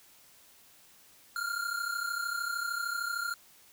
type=tone pair together; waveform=square; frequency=1386 / 1419.2 Hz; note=F6 / F6; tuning=-14 / +27 cents; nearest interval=unison; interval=41 cents; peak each=-35 / -36 dBFS; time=1.36-3.34 s; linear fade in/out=2 ms; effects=white hiss -59 dBFS RMS until 3.72 s